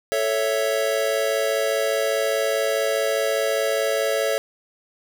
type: chord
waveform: square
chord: A major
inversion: none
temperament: equal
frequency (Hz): 440 / 554.4 / 659.3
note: A4 / C#5 / E5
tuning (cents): 0 / 0 / 0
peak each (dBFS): -26 / -24 / -26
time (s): 0.12-4.38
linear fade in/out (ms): 0
effects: none